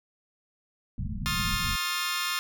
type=low-pass noise; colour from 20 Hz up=pink; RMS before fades=-32 dBFS; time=0.98-1.76 s; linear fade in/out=5 ms; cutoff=230 Hz; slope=96 dB/octave
type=chord; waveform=15% pulse; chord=F dominant seventh; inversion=second; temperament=equal with one note detuned; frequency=1068.5 / 1244.5 / 1396.9 / 1760 Hz; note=C6 / Eb6 / F6 / A6; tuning=+36 / 0 / 0 / 0 cents; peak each=-27 dBFS; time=1.26-2.39 s; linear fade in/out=0 ms
effects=none